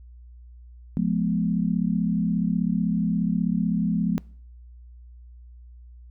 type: tone cluster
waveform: sine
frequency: 174.4 / 210.8 / 246 Hz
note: F3 / G#3 / B3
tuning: -2 / +26 / -7 cents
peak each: -24 / -24 / -28 dBFS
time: 0.97-4.18 s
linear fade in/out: 0 ms
effects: noise-tail reverb RT60 0.5 s tail -24 dB re dry + added 60 Hz sine -43 dBFS peak until 6.1 s